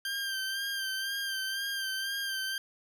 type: tone with vibrato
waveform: 20% pulse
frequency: 1580 Hz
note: G6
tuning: 13 cents sharp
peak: -27 dBFS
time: 0.05-2.58 s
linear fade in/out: 2 ms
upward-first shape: sine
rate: 2 Hz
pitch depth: 37 cents each way
effects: none